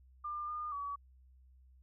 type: tone with pitch steps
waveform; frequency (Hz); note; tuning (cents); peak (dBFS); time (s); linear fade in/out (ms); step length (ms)
sine; 1198 / 1214 / 1137; D6 / D#6 / C#6; +34 / -43 / +44; -37; 0.24-0.96; 10; 240
effects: added 64 Hz sine -59 dBFS peak until 1.82 s